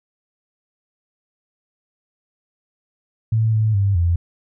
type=tone with pitch steps; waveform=sine; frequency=111.3 / 109.1 / 99.3 / 85.7 Hz; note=A2 / A2 / G2 / F2; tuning=+20 / -14 / +23 / -32 cents; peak=-14 dBFS; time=3.32-4.16 s; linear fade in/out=5 ms; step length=210 ms; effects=none